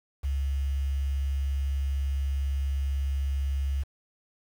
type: tone with quantisation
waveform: sine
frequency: 68.9 Hz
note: C#2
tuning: 10 cents flat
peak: -25 dBFS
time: 0.23-3.84 s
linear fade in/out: 20 ms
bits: 8
effects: none